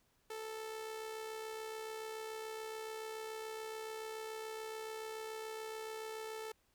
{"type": "tone with amplitude modulation", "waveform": "sawtooth", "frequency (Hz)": 440, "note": "A4", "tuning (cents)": 0, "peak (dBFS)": -37, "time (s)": [0.3, 6.52], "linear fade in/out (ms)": 5, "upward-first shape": "sine", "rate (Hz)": 67, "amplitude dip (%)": 40, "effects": ["pink hiss -75 dBFS RMS until 6.74 s"]}